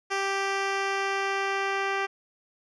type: tone with low-pass filter sweep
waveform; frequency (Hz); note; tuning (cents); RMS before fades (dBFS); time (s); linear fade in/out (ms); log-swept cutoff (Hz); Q
10% pulse; 392; G4; 0; -28; 0.1-2.07; 20; 5500 to 3300; 0.96
effects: none